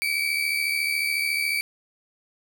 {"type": "tone pair together", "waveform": "35% pulse", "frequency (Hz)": [2256, 2330], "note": ["C#7", "D7"], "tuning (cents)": [30, -14], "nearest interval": "minor second", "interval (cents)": 56, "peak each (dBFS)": [-25, -23], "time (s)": [0.02, 1.61], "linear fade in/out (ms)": 0, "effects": []}